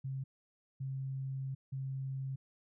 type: tone bursts at uneven times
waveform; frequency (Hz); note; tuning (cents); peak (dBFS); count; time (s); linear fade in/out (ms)
sine; 134; C3; +42; -36; 3; 0.04-0.24 / 0.8-1.55 / 1.72-2.36; 10
effects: none